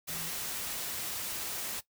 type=tone in noise; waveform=sine; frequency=164.81 Hz; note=E3; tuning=in tune; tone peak=-47 dBFS; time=0.08-0.31 s; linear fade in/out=20 ms; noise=white; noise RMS=-37 dBFS; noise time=0.07-1.81 s; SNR=-13 dB; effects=noise-tail reverb RT60 0.1 s tail -17 dB re dry